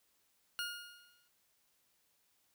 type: tone with exponential decay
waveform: 20% pulse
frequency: 1427 Hz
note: F6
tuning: 37 cents sharp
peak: -30 dBFS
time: 0.59-1.28 s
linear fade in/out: 0 ms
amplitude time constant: 150 ms
effects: white hiss -75 dBFS RMS until 2.54 s